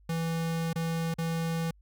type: tone with dropouts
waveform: square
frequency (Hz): 164.81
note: E3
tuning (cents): 0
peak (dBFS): -29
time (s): 0.09-1.71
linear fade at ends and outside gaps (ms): 5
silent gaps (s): 0.731-0.757 / 1.141-1.184
effects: added 50 Hz sine -56 dBFS peak until 1.81 s